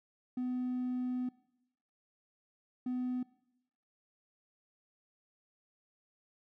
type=tone bursts at uneven times; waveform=triangle; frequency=250.9 Hz; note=B3; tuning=28 cents sharp; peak=-30 dBFS; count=2; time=0.37-1.29 / 2.86-3.23 s; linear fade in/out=5 ms; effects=noise-tail reverb RT60 0.9 s tail -23 dB re dry + tanh soft clip ceiling -27 dBFS